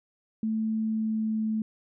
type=tone with pitch glide; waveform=sine; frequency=220 to 218.4 Hz; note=A3 to A3; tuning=0 to -13 cents; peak=-25 dBFS; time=0.43-1.62 s; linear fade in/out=2 ms; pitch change=-13 cents; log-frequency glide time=0.79-1.44 s; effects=none